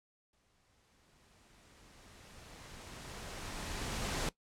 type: noise with exponential growth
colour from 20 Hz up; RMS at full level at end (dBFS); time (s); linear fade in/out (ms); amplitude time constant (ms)
pink; -35; 0.33-4.29; 2; 860
effects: noise-tail reverb RT60 0.1 s tail -19 dB re dry + low-pass 9000 Hz 12 dB/octave